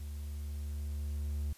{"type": "tone with level ramp", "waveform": "triangle", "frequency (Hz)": 73, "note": "D2", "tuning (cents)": -10, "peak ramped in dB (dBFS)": [-37, -30], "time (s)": [0, 1.53], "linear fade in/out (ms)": 5, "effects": ["white hiss -59 dBFS RMS until 1.57 s", "resampled to 32000 Hz"]}